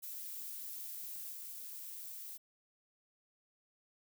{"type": "noise with level steps", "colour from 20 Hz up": "violet", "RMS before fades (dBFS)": [-45, -47], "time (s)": [0.02, 2.38], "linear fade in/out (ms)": 20, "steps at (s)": 1.32, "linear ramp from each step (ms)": 5, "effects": []}